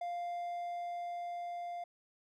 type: tone with level ramp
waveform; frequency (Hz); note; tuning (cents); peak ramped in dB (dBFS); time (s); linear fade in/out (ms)
triangle; 698.5; F5; 0; -34 to -37; 0.01-1.84; 5
effects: none